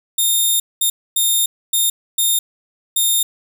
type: tone bursts at uneven times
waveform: 5% pulse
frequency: 3660 Hz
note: A#7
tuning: 32 cents flat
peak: -6 dBFS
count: 6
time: 0.18-0.6 / 0.81-0.9 / 1.16-1.46 / 1.73-1.9 / 2.18-2.39 / 2.96-3.23 s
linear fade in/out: 5 ms
effects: 7-bit